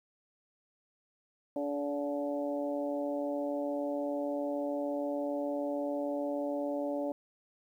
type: harmonic tone with a mistuned harmonic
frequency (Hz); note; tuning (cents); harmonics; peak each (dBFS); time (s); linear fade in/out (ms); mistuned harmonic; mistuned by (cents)
143.9; D3; -35; 2 / 3 / 4 / 5 / 6; -35 / -44 / -34 / -44 / -46; 1.56-7.12; 2; 3; -27
effects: 11-bit